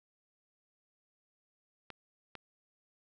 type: clicks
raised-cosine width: 0.3 ms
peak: -28 dBFS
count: 2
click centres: 1.903 / 2.353 s
effects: none